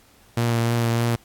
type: tone with vibrato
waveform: sawtooth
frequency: 117.1 Hz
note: A#2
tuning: 8 cents sharp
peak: -15 dBFS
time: 0.37-1.16 s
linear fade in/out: 5 ms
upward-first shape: triangle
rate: 3.3 Hz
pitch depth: 21 cents each way
effects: pink hiss -55 dBFS RMS until 1.24 s + AAC 64 kbps